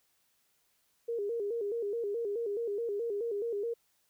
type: tone with vibrato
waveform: sine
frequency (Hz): 435.4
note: A4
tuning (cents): -18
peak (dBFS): -31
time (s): 1.08-3.74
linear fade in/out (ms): 10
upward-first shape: square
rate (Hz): 4.7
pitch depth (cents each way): 120
effects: white hiss -73 dBFS RMS until 4.09 s